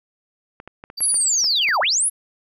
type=clicks; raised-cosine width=0.5 ms; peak=-22 dBFS; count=9; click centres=0.601 / 0.676 / 0.839 / 0.901 / 1.006 / 1.143 / 1.443 / 1.687 / 1.833 s
type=tone with tremolo; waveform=triangle; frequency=4650 Hz; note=D8; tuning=18 cents flat; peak=-25 dBFS; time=0.97-1.78 s; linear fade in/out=10 ms; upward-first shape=sine; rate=17 Hz; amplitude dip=100%
type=linear two-way sweep; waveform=sine; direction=down then up; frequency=11410 to 555 to 11410 Hz; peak=-16 dBFS; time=1-2.1 s; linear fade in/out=20 ms; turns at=1.8 s
effects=none